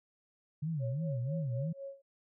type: tone with vibrato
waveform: sine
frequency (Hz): 140.4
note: C#3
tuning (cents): +22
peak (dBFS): -32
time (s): 0.62-1.73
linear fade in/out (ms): 10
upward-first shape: sine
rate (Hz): 3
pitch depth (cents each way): 280
type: tone with tremolo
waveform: sine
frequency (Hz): 550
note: C#5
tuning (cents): -14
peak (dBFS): -39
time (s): 0.79-2.02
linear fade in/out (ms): 50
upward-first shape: sine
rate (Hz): 4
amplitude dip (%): 85
effects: none